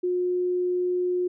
sine tone, 359.8 Hz, F#4, 48 cents flat, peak -22 dBFS, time 0.03-1.28 s, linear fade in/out 10 ms, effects none

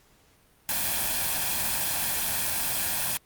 white noise with comb filter, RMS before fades -27 dBFS, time 0.69-3.17 s, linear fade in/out 0 ms, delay 1.2 ms, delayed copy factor +0.55, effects pink hiss -61 dBFS RMS until 3.25 s + Opus 48 kbps

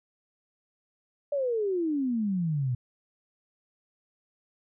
sine exponential sweep, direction down, 589 to 119.7 Hz, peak -25 dBFS, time 1.32-2.75 s, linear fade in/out 5 ms, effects none

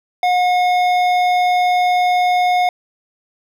sine tone with hard clipping, 722 Hz, F#5, 43 cents flat, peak -14 dBFS, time 0.23-2.69 s, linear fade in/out 2 ms, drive 11 dB, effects none

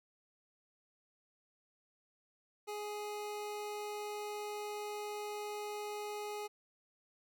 25% pulse tone, 417.2 Hz, G#4, 8 cents sharp, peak -36 dBFS, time 2.67-6.48 s, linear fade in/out 20 ms, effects none

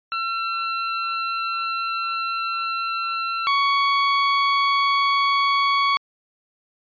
sawtooth tone pair in turn, 1351 / 1118.4 Hz, E6 / C#6, +42 / +15 cents, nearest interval minor third, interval 327 cents, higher first, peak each -19 / -13 dBFS, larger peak second, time 0.12-3.47 / 3.47-5.97 s, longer first, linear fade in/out 0 ms, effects resampled to 11025 Hz

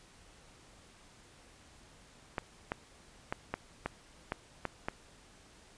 clicks, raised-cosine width 0.5 ms, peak -18 dBFS, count 8, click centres 2.382 / 2.719 / 3.325 / 3.54 / 3.86 / 4.321 / 4.653 / 4.885 s, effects pink hiss -59 dBFS RMS until 5.77 s + resampled to 22050 Hz

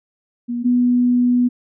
sine tone pair in turn, 240 / 245.6 Hz, B3 / B3, -49 / -9 cents, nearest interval unison, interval 40 cents, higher second, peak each -20 / -12 dBFS, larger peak second, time 0.48-0.64 / 0.64-1.49 s, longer second, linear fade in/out 20 ms, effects none

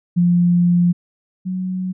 sine tone pair in turn, 175 / 184.99 Hz, F3 / F#3, +4 / 0 cents, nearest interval minor second, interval 96 cents, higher second, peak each -11 / -20 dBFS, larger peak first, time 0.16-0.93 / 1.45-1.93 s, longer first, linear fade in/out 20 ms, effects none

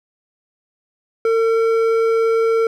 sine tone with hard clipping, 452.9 Hz, A#4, 50 cents flat, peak -15 dBFS, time 1.25-2.67 s, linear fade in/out 2 ms, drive 8 dB, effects none

